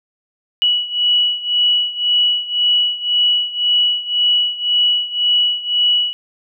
sine beating tone pair, 2935 / 2936.9 Hz, F#7 / F#7, -15 / -14 cents, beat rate 1.9 Hz, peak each -15 / -18 dBFS, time 0.62-6.13 s, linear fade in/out 0 ms, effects none

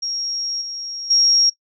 sine tone with level steps, 5588 Hz, F8, in tune, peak -22 / -27 / -12 dBFS, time 0.02-1.5 s, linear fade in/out 10 ms, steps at 0.61 / 1.1 s, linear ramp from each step 10 ms, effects noise-tail reverb RT60 0.1 s tail -18 dB re dry

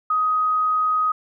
sine tone, 1255 Hz, D#6, 15 cents sharp, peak -17 dBFS, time 0.1-1.12 s, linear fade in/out 5 ms, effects none

